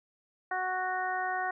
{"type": "harmonic tone", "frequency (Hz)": 370, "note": "F#4", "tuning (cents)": 0, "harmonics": [1, 2, 3, 4, 5], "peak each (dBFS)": [-43, -32, -38, -36, -37], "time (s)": [0.51, 1.51], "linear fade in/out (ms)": 5, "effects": []}